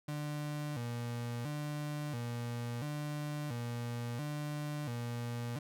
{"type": "tone with vibrato", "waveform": "35% pulse", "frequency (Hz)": 133, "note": "C3", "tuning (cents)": 29, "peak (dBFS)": -35, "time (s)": [0.08, 5.59], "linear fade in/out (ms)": 5, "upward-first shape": "square", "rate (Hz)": 0.73, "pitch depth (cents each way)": 190, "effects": []}